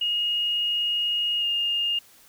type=tone with pitch glide; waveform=sine; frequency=2866 to 2828 Hz; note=F7 to F7; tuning=+44 to +21 cents; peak=-22 dBFS; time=0.01-1.99 s; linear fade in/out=5 ms; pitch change=-23 cents; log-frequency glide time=1.39-1.45 s; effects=white hiss -54 dBFS RMS until 2.28 s